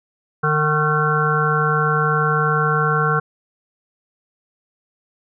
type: harmonic tone with a mistuned harmonic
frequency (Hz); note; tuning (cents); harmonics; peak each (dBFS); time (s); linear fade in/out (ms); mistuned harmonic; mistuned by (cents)
151.9; D#3; -41; 1 / 3 / 5 / 7 / 9 / 10; -20 / -23 / -27 / -23 / -20 / -24; 0.43-3.2; 10; 7; +47
effects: none